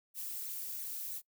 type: noise with flanger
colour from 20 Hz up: violet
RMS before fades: -41 dBFS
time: 0.14-1.22 s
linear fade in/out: 50 ms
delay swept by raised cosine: 0.47 to 4.57 ms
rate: 3 Hz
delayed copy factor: +1
effects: noise-tail reverb RT60 0.1 s tail -22 dB re dry